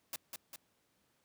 white noise with echo, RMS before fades -40 dBFS, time 0.13-0.16 s, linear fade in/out 2 ms, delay 200 ms, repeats 2, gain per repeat -4 dB, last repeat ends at 0.56 s, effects pink hiss -75 dBFS RMS until 1.24 s + high-pass 100 Hz 12 dB/octave

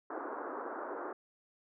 pink band-pass noise, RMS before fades -41 dBFS, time 0.1-1.13 s, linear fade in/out 5 ms, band 290 to 1500 Hz, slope 48 dB/octave, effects none

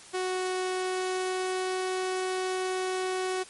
sawtooth tone with pitch glide, 370 to 372.1 Hz, F#4 to F#4, 0 to +10 cents, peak -24 dBFS, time 0.13-3.44 s, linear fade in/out 20 ms, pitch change +10 cents, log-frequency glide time 0.59-1.8 s, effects white hiss -49 dBFS RMS until 3.49 s + MP3 48 kbps

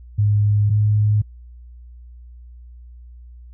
sine tone pair in turn, 103.9 / 105.41 Hz, G#2 / G#2, +1 / +26 cents, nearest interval unison, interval 25 cents, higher second, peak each -13 dBFS, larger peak neither, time 0.18-0.7 / 0.7-1.22 s, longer neither, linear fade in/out 10 ms, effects added 60 Hz sine -38 dBFS peak until 3.53 s

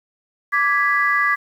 sine chord, G# diminished, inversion second, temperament equal with one note detuned, 1167.9 / 1661.2 / 1975.5 Hz, D6 / G#6 / B6, -10 / 0 / 0 cents, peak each -19 dBFS, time 0.52-1.36 s, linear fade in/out 20 ms, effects tanh soft clip ceiling -5 dBFS + 8-bit

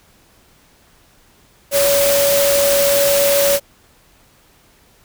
sine tone in noise, 564 Hz, C#5, 30 cents sharp, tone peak -13 dBFS, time 1.71-3.6 s, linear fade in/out 50 ms, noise white, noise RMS -18 dBFS, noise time 1.71-3.6 s, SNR +2 dB, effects pink hiss -52 dBFS RMS until 5.04 s

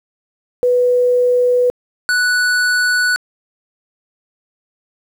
sine / square tone pair in turn, 493.9 / 1480 Hz, B4 / F#6, 0 / 0 cents, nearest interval octave + perfect fifth, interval 1900 cents, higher second, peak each -10 / -13 dBFS, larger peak first, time 0.63-1.7 / 2.09-3.16 s, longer neither, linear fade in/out 0 ms, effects low-pass 10000 Hz 12 dB/octave + 7-bit

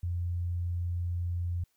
sine tone, 87.31 Hz, F2, in tune, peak -29 dBFS, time 0.03-1.64 s, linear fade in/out 5 ms, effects white hiss -74 dBFS RMS until 1.76 s

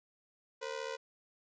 sawtooth ring-modulated tone, 493.9 Hz, B4, in tune, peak -31 dBFS, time 0.61-0.97 s, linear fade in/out 20 ms, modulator 37.4 Hz, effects resampled to 16000 Hz

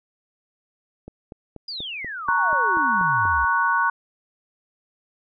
click train, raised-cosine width 2 ms, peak -24 dBFS, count 10, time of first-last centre 1.08-3.254 s, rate 4.14 Hz
sine exponential sweep, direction down, 4978 to 60.9 Hz, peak -29 dBFS, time 1.68-3.45 s, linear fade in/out 5 ms
sine chord, F# major, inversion first, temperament equal, 932.3 / 1108.7 / 1480 Hz, A#5 / C#6 / F#6, 0 / 0 / 0 cents, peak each -23 / -22 / -21 dBFS, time 2.28-3.9 s, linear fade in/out 5 ms
effects none

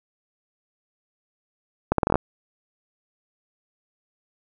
accelerating click train, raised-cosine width 1 ms, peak -4 dBFS, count 8, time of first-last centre 1.92-2.156 s, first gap 63 ms, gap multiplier 0.78, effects none

